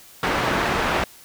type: low-pass noise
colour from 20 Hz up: white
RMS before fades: -22 dBFS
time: 0.23-1.04 s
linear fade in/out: 2 ms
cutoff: 1600 Hz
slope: 12 dB/octave
effects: white hiss -47 dBFS RMS until 1.24 s